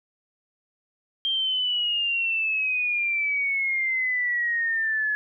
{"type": "exponential sweep", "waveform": "sine", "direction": "down", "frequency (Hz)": [3187, 1700], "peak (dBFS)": -22, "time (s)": [1.25, 5.15], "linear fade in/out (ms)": 0, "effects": []}